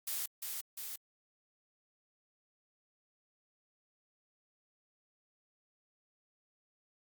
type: noise with echo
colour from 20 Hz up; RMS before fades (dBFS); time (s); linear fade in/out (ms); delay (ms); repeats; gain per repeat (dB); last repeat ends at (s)
blue; -37; 0.07-0.26; 5; 350; 2; -3; 0.96
effects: Opus 48 kbps